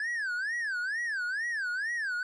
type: tone with vibrato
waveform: triangle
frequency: 1661.2 Hz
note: G#6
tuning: in tune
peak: -28 dBFS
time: 0-2.23 s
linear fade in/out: 2 ms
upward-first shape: sine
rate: 2.2 Hz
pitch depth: 250 cents each way
effects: resampled to 22050 Hz